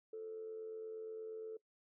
sine tone with amplitude modulation, 440 Hz, A4, in tune, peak -40 dBFS, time 0.13-1.57 s, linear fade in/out 5 ms, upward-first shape sine, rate 88.5 Hz, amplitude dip 45%, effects noise-tail reverb RT60 0.1 s tail -21 dB re dry + tanh soft clip ceiling -37 dBFS

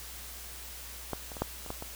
clicks, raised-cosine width 1 ms, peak -18 / -29 / -27 / -14 / -30 / -21 / -25 dBFS, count 7, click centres 1.133 / 1.318 / 1.368 / 1.42 / 1.663 / 1.704 / 1.824 s, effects added 60 Hz sine -48 dBFS peak until 1.95 s + white hiss -45 dBFS RMS until 1.95 s

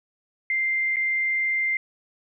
sine tone with dropouts, 2093 Hz, C7, in tune, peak -21 dBFS, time 0.5-1.77 s, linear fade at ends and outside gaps 2 ms, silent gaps 0.96-0.967 s, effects none

